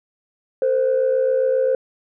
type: tone pair together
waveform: sine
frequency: 452.8 / 520.3 Hz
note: A4 / C5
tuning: +50 / -10 cents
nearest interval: major second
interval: 240 cents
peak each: -21 / -15 dBFS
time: 0.62-1.75 s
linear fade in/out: 2 ms
effects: tanh soft clip ceiling -11 dBFS